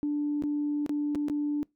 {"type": "tone with dropouts", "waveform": "sine", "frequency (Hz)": 293.7, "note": "D4", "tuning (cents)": 0, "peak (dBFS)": -25, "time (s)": [0.03, 1.63], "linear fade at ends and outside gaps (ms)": 0, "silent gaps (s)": [[0.423, 0.437], [0.863, 0.894], [1.149, 1.155], [1.284, 1.298]], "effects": ["noise-tail reverb RT60 0.2 s tail -25 dB re dry", "tanh soft clip ceiling -21 dBFS"]}